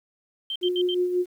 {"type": "tone bursts", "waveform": "sine", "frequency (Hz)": 3136, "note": "G7", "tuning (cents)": 0, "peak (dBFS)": -27, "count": 4, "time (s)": [0.5, 0.944], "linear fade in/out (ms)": 2, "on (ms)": 57, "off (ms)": 72}
{"type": "tone with tremolo", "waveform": "sine", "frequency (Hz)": 359.3, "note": "F4", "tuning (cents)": 49, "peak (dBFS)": -19, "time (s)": [0.61, 1.26], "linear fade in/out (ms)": 50, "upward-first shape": "sine", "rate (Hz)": 5.6, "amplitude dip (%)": 50}
{"effects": ["9-bit"]}